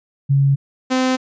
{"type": "tone pair in turn", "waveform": ["sine", "sawtooth"], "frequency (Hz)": [138.59, 257.8], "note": ["C#3", "C4"], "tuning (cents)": [0, -26], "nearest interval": "major seventh", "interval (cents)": 1074, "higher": "second", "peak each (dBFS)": -11, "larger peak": "neither", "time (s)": [[0.29, 0.56], [0.9, 1.17]], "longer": "neither", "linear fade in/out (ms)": 20, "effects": ["resampled to 16000 Hz"]}